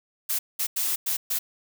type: noise bursts at uneven times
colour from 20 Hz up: blue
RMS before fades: -26 dBFS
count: 5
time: 0.29-0.39 / 0.59-0.67 / 0.76-0.96 / 1.06-1.17 / 1.3-1.39 s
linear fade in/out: 10 ms
effects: none